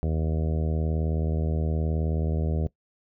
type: harmonic tone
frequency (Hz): 79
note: D#2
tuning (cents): +27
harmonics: 1 / 2 / 3 / 4 / 5 / 6 / 7 / 8 / 9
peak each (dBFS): -25 / -29 / -36 / -40 / -38 / -39 / -41 / -43 / -47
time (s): 0.03-2.67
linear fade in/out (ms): 0
effects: noise-tail reverb RT60 0.1 s tail -20 dB re dry